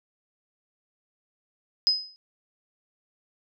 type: tone with exponential decay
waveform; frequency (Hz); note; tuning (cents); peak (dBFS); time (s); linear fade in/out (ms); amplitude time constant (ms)
sine; 5040; D#8; +21; -15; 1.87-2.16; 0; 63
effects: none